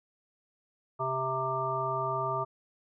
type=harmonic tone; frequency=131.4 Hz; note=C3; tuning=8 cents sharp; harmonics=1 / 3 / 5 / 7 / 9; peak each=-38 / -37 / -35 / -35 / -32 dBFS; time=0.99-2.45 s; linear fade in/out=20 ms; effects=none